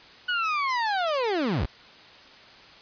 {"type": "linear sweep", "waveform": "30% pulse", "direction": "down", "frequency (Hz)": [1486, 38.02], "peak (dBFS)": -21, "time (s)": [0.28, 1.66], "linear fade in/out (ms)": 10, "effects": ["white hiss -49 dBFS RMS until 2.81 s", "resampled to 11025 Hz"]}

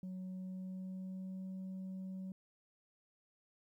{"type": "tone with pitch glide", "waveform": "sine", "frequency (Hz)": [185.3, 188.43], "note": ["F#3", "F#3"], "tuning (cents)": [3, 32], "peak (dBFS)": -39, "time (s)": [0.03, 2.32], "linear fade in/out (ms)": 2, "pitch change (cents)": 29, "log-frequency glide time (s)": [0.17, 1.46], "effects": ["tanh soft clip ceiling -41 dBFS", "13-bit"]}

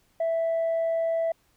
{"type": "tone", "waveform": "sine", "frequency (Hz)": 659.3, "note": "E5", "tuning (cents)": 0, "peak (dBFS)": -21, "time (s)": [0.2, 1.32], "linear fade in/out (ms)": 5, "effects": ["tanh soft clip ceiling -21 dBFS", "pink hiss -66 dBFS RMS until 1.56 s"]}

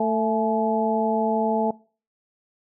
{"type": "harmonic tone with a mistuned harmonic", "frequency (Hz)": 221.8, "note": "A3", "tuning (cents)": 14, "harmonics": [1, 2, 3, 4], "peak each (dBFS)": [-25, -25, -25, -25], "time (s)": [0, 1.71], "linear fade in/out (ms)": 5, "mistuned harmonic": 4, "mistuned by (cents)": -63, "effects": ["noise-tail reverb RT60 0.4 s tail -23 dB re dry"]}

